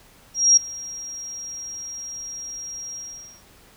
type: tone with ADSR envelope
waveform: sine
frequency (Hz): 5630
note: F8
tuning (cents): +13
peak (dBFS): -9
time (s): 0.34-3.43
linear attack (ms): 230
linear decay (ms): 6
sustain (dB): -22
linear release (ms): 480
effects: pink hiss -52 dBFS RMS until 3.76 s